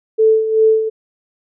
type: tone with tremolo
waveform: sine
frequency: 440 Hz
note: A4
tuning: in tune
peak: -7 dBFS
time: 0.18-0.9 s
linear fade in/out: 20 ms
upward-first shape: sine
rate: 2.6 Hz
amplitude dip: 65%
effects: none